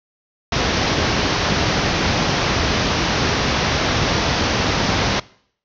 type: low-pass noise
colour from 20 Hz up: pink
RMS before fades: -18 dBFS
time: 0.52-5.2 s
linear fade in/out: 5 ms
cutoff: 6100 Hz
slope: 96 dB/octave
effects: noise-tail reverb RT60 0.6 s tail -22 dB re dry + high-pass 60 Hz 12 dB/octave